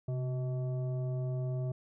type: tone with frequency modulation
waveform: sine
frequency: 130.81 Hz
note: C3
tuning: in tune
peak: -31 dBFS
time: 0.08-1.72 s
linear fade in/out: 5 ms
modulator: 505 Hz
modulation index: 0.46
effects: none